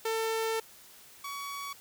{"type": "tone pair in turn", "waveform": "sawtooth", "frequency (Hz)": [447.4, 1127.4], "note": ["A4", "C#6"], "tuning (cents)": [29, 29], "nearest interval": "octave + major third", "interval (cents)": 1600, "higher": "second", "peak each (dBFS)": [-25, -33], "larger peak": "first", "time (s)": [[0.05, 0.6], [1.24, 1.73]], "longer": "first", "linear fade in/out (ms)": 5, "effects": ["white hiss -54 dBFS RMS until 1.8 s"]}